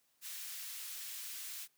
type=high-pass noise; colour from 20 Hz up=white; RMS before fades=-45 dBFS; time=0.21-1.68 s; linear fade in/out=50 ms; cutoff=1900 Hz; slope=12 dB/octave; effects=white hiss -75 dBFS RMS until 1.77 s + high-pass 80 Hz 12 dB/octave